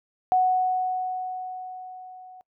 sine tone with level ramp, 740 Hz, F#5, in tune, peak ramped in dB -16 to -43 dBFS, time 0.32-2.41 s, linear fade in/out 0 ms, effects noise-tail reverb RT60 0.1 s tail -24 dB re dry

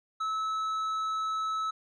sine tone with tanh clipping, 1300 Hz, E6, 24 cents flat, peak -30 dBFS, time 0.2-1.71 s, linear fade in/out 10 ms, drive 7 dB, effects none

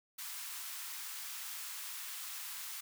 white high-pass noise, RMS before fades -44 dBFS, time 0.18-2.81 s, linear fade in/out 10 ms, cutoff 950 Hz, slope 24 dB/octave, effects none

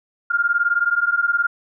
sine beating tone pair, 1396.9 / 1415.9 Hz, F6 / F6, 0 / +23 cents, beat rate 19 Hz, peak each -19 dBFS, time 0.3-1.47 s, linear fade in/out 10 ms, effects none

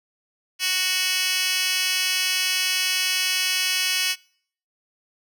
10% pulse tone with high-pass filter, 370 Hz, F#4, in tune, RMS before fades -23 dBFS, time 0.59-4.16 s, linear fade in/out 50 ms, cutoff 3300 Hz, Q 3.1, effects noise-tail reverb RT60 0.6 s tail -26 dB re dry

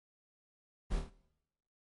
brown noise with echo, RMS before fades -34 dBFS, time 0.9-1 s, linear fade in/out 20 ms, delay 26 ms, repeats 4, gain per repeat -4 dB, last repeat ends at 1.104 s, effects noise-tail reverb RT60 0.9 s tail -21 dB re dry + MP3 48 kbps

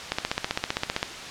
click train, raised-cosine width 0.2 ms, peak -6 dBFS, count 15, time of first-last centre 0.12-1.029 s, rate 15.4 Hz, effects white hiss -36 dBFS RMS until 1.3 s + low-pass 5000 Hz 12 dB/octave

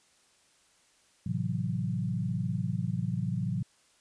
sine chord, F# half-diminished seventh, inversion first, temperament equal, 110 / 130.81 / 164.81 / 185 Hz, A2 / C3 / E3 / F#3, 0 / 0 / 0 / 0 cents, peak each -34 dBFS, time 1.26-3.63 s, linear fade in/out 5 ms, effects white hiss -65 dBFS RMS until 4 s + resampled to 22050 Hz

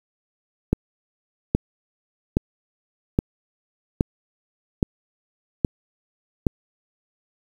click train, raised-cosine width 3 ms, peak -4 dBFS, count 8, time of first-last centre 0.73-6.468 s, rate 1.22 Hz, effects 7-bit

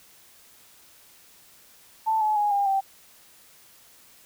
sine tone with pitch steps, 883 / 855.9 / 829.6 / 804.1 / 779.4 Hz, A5 / A5 / G#5 / G5 / G5, +6 / -48 / -2 / +44 / -10 cents, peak -20 dBFS, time 2.06-2.81 s, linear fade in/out 20 ms, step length 150 ms, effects white hiss -54 dBFS RMS until 4.25 s

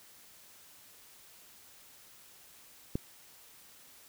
click, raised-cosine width 3 ms, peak -18 dBFS, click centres 2.955 s, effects white hiss -57 dBFS RMS until 4.08 s

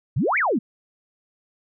sine exponential two-way sweep, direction up then down, 102.1 to 2417 to 192.2 Hz, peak -18 dBFS, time 0.16-0.59 s, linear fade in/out 10 ms, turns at 0.38 s, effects none

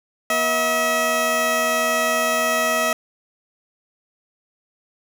15% pulse tone pair together, 240.9 / 643 Hz, B3 / E5, -43 / -43 cents, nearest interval octave + perfect fourth, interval 1700 cents, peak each -21 / -12 dBFS, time 0.3-2.93 s, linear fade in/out 2 ms, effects none

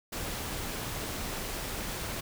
pink noise, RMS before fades -36 dBFS, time 0.12-2.21 s, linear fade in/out 10 ms, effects none

